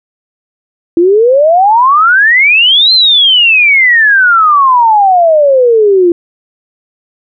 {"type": "exponential two-way sweep", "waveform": "sine", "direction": "up then down", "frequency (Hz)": [329.6, 4186, 337.8], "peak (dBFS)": -3, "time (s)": [0.97, 6.12], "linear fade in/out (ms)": 2, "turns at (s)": 2.93, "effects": []}